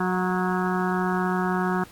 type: harmonic tone with a mistuned harmonic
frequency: 183 Hz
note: F#3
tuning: 19 cents flat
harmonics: 1 / 2 / 4 / 5 / 6 / 7 / 8 / 9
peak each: -25 / -28 / -31 / -32 / -33 / -33 / -34 / -35 dBFS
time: 0-1.84 s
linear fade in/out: 5 ms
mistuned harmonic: 5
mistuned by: +30 cents
effects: pink hiss -50 dBFS RMS until 1.91 s + AAC 64 kbps